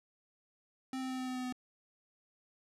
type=tone with pitch steps; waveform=square; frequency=261.6 / 259.9 / 258.3 / 256.7 / 255 / 253.4 / 251.8 Hz; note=C4 / C4 / C4 / C4 / C4 / B3 / B3; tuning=0 / -11 / -22 / -33 / -44 / +45 / +34 cents; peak=-37 dBFS; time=0.93-1.525 s; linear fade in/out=2 ms; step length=85 ms; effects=low-pass 10000 Hz 12 dB/octave